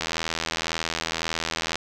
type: click train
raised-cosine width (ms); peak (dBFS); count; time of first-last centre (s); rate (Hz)
0.2; -8; 144; 0.01-1.756; 81.9
effects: none